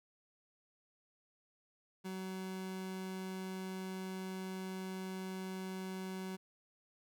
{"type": "tone", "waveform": "30% pulse", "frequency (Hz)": 188, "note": "F#3", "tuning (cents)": 28, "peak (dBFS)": -38, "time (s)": [2.04, 6.37], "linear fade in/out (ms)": 20, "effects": []}